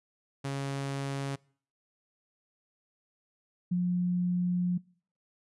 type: tone pair in turn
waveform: sawtooth / sine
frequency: 138.1 / 178.27 Hz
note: C#3 / F3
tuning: -6 / +36 cents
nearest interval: major third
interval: 442 cents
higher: second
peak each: -28 / -25 dBFS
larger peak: second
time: 0.44-1.36 / 3.71-4.78 s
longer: second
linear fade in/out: 10 ms
effects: noise-tail reverb RT60 0.5 s tail -24 dB re dry + resampled to 24000 Hz